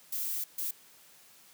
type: noise bursts at uneven times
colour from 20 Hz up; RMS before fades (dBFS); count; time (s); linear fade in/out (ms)
violet; -34; 2; 0.12-0.44 / 0.58-0.71; 5
effects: white hiss -58 dBFS RMS until 1.53 s + high-pass 100 Hz 12 dB/octave